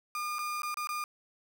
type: tone with dropouts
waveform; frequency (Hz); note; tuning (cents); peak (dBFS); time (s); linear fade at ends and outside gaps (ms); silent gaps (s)
35% pulse; 1211; D#6; -47; -31; 0.15-1.04; 1; 0.385-0.39 / 0.62-0.632 / 0.743-0.771 / 0.872-0.89
effects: none